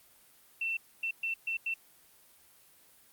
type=tone bursts at uneven times; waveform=sine; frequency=2689 Hz; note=E7; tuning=34 cents sharp; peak=-30 dBFS; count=5; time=0.61-0.77 / 1.03-1.11 / 1.23-1.34 / 1.47-1.57 / 1.66-1.74 s; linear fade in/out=5 ms; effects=white hiss -61 dBFS RMS until 3.12 s + Opus 32 kbps